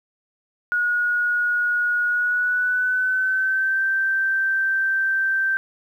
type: tone with pitch glide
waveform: sine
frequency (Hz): 1449 to 1562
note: F#6 to G6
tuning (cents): -37 to -7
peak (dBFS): -18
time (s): 0.72-5.57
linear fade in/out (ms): 0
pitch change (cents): +130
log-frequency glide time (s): 2.08-3.82
effects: 9-bit